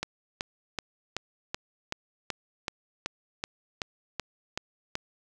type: click train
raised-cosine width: 0.2 ms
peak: -13 dBFS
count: 14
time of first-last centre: 0.03-4.954 s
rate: 2.64 Hz
effects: none